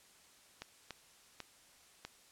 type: clicks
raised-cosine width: 0.2 ms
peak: -26 dBFS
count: 4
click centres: 0.62 / 0.907 / 1.403 / 2.05 s
effects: white hiss -63 dBFS RMS until 2.31 s + low-pass 10000 Hz 12 dB/octave